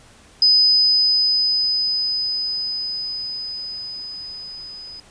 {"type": "tone with level ramp", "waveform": "sine", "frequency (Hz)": 5010, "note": "D#8", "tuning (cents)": 11, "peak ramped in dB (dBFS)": [-10, -34], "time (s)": [0.42, 5], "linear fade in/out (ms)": 2, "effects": ["pink hiss -49 dBFS RMS until 5.1 s", "resampled to 22050 Hz"]}